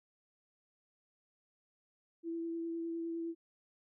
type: tone with vibrato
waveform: sine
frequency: 332.8 Hz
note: E4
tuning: 17 cents sharp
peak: -36 dBFS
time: 2.23-3.35 s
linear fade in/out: 50 ms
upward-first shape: triangle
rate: 9.8 Hz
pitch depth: 14 cents each way
effects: none